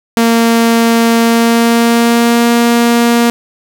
sawtooth tone with pitch glide, 230.5 to 235.8 Hz, A#3 to A#3, -19 to +20 cents, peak -3 dBFS, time 0.17-3.3 s, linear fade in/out 0 ms, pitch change +39 cents, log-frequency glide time 1.19-2.51 s, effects none

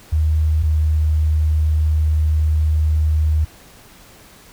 sine tone pair in turn, 77.78 / 77.36 Hz, D#2 / D#2, 0 / -9 cents, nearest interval unison, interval 9 cents, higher first, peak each -13 / -13 dBFS, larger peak neither, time 0.12-0.63 / 0.63-3.45 s, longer second, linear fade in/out 10 ms, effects pink hiss -45 dBFS RMS until 4.52 s

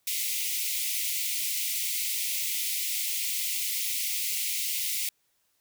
white high-pass noise, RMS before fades -30 dBFS, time 0.07-5.09 s, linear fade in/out 2 ms, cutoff 2000 Hz, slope 96 dB/octave, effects white hiss -72 dBFS RMS until 5.6 s

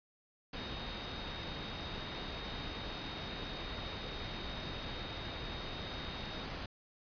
sine tone in noise, 3729 Hz, A#7, in tune, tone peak -48 dBFS, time 0.56-6.45 s, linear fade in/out 5 ms, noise pink, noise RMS -42 dBFS, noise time 0.53-6.66 s, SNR -9 dB, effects resampled to 11025 Hz

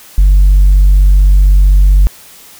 triangle tone with tanh clipping, 47.85 Hz, G1, 41 cents flat, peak -3 dBFS, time 0.18-2.07 s, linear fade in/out 0 ms, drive 6 dB, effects white hiss -37 dBFS RMS until 2.59 s

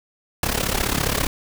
pink noise with amplitude modulation, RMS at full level -19 dBFS, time 0.43-1.27 s, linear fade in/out 2 ms, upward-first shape sine, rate 34.9 Hz, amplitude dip 80%, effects none

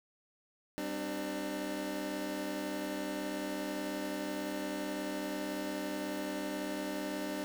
25% pulse chord, G suspended fourth, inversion none, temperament equal with one note detuned, 196 / 261.6 / 299.8 Hz, G3 / C4 / D4, 0 / 0 / +36 cents, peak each -38 / -38 / -34 dBFS, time 0.78-7.44 s, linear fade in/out 0 ms, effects 9-bit

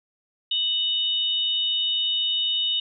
sine tone pair together, 2970 / 3694 Hz, F#7 / A#7, +6 / -16 cents, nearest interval major third, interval 378 cents, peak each -24 dBFS, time 0.51-2.8 s, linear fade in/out 5 ms, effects none

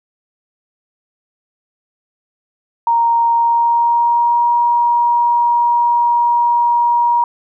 sine tone with pitch glide, 932.3 to 950.8 Hz, A#5 to A#5, 0 to +34 cents, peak -10 dBFS, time 2.87-7.24 s, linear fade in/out 2 ms, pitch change +34 cents, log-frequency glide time 3.33-4.51 s, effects none

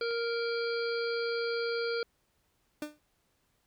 harmonic tone, 466.2 Hz, A#4, in tune, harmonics 1 / 3 / 5 / 7 / 9 / 10, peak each -31 / -37 / -43 / -48 / -44 / -42 dBFS, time 0.01-2.03 s, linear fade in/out 2 ms
click, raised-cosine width 0.3 ms, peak -33 dBFS, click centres 0.109 s
30% pulse tone with exponential decay, 299.7 Hz, D4, 35 cents sharp, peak -29 dBFS, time 2.82-2.99 s, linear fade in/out 2 ms, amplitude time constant 36 ms
effects pink hiss -74 dBFS RMS until 3.66 s

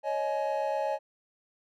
triangle chord, C# suspended second, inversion none, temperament equal with one note detuned, 554.4 / 622.3 / 845.1 Hz, C#5 / D#5 / G#5, 0 / 0 / +30 cents, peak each -30 dBFS, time 0.03-0.99 s, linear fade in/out 50 ms, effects none

